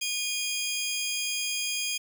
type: tone pair together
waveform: 20% pulse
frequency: 2450 / 3246 Hz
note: D#7 / G#7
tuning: -27 / -40 cents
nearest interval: perfect fourth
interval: 487 cents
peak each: -26 dBFS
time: 0.01-1.98 s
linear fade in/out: 10 ms
effects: none